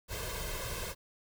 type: noise with comb filter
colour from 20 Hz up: pink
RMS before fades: -38 dBFS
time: 0.08-0.95 s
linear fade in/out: 50 ms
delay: 1.9 ms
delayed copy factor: +0.8
effects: none